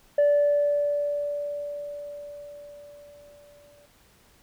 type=tone with exponential decay; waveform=sine; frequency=581 Hz; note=D5; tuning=19 cents flat; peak=-14 dBFS; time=0.18-3.86 s; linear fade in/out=5 ms; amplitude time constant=800 ms; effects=tanh soft clip ceiling -15 dBFS + pink hiss -59 dBFS RMS until 4.42 s